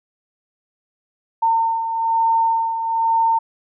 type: beating tone pair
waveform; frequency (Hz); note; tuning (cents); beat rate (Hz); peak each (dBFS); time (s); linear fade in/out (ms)
sine; 908 / 909.1; A#5 / A#5; -46 / -44; 1.1; -16 / -24; 1.42-3.39; 10
effects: none